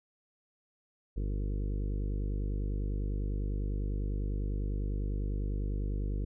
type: harmonic tone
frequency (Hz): 50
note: G1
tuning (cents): +35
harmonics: 1 / 2 / 3 / 4 / 5 / 6 / 7 / 8 / 9 / 10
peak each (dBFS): -31 / -39 / -44 / -45 / -49 / -48 / -49 / -54 / -50 / -57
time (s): 1.16-6.25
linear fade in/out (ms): 10
effects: none